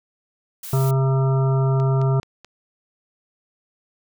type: noise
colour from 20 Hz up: blue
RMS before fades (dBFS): -34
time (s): 0.63-0.91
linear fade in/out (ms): 5
type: harmonic tone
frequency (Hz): 133.7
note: C3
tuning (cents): +38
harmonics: 1 / 3 / 5 / 7 / 9 / 10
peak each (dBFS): -16 / -26 / -30 / -33 / -35 / -36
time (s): 0.73-2.2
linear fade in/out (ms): 2
type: click train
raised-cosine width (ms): 0.2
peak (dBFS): -24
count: 4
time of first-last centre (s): 1.8-2.447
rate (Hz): 4.64
effects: none